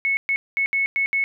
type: tone bursts at uneven times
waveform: sine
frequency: 2200 Hz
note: C#7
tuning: 14 cents flat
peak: -18 dBFS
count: 6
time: 0.05-0.17 / 0.29-0.36 / 0.57-0.66 / 0.73-0.86 / 0.96-1.06 / 1.13-1.24 s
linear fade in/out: 0 ms
effects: none